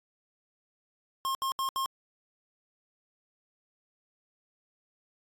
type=tone bursts; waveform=square; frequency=1070 Hz; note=C6; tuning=38 cents sharp; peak=-29 dBFS; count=4; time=1.25-1.859 s; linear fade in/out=0 ms; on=99 ms; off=71 ms; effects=AAC 64 kbps